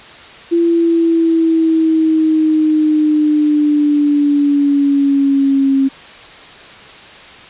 sine exponential sweep, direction down, 339.8 to 269.8 Hz, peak -9 dBFS, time 0.51-5.89 s, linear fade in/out 20 ms, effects white hiss -36 dBFS RMS until 7.49 s + resampled to 8000 Hz

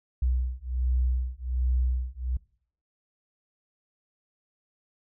sine beating tone pair, 62 / 63.3 Hz, B1 / B1, +7 / +43 cents, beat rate 1.3 Hz, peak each -27 dBFS, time 0.22-2.37 s, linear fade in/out 5 ms, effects noise-tail reverb RT60 0.6 s tail -23 dB re dry

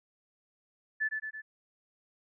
sine tone with echo, 1742 Hz, A6, 18 cents flat, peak -27 dBFS, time 1-1.09 s, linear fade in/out 20 ms, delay 110 ms, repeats 3, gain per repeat -4 dB, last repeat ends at 1.42 s, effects none

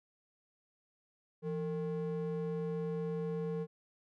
triangle ring-modulated tone, 311.1 Hz, D#4, in tune, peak -29 dBFS, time 1.42-3.67 s, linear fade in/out 50 ms, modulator 143 Hz, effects none

